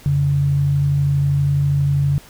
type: tone pair together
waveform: sine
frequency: 89.14 / 141.5 Hz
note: F2 / C#3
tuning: +36 / +36 cents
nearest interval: minor sixth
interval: 800 cents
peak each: -24 / -14 dBFS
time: 0.06-2.18 s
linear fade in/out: 0 ms
effects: pink hiss -44 dBFS RMS until 2.29 s